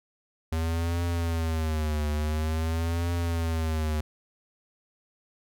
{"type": "tone with vibrato", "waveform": "square", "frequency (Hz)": 80.2, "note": "E2", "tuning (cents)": -47, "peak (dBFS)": -26, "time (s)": [0.52, 4.01], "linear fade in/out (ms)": 5, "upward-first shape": "triangle", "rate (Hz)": 0.48, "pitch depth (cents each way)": 130, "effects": []}